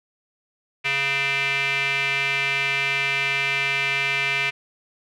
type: tone with band-pass filter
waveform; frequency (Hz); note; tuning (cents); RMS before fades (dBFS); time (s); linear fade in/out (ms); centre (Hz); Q
square; 138.59; C#3; 0; -23; 0.84-4.51; 20; 2400; 5.2
effects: none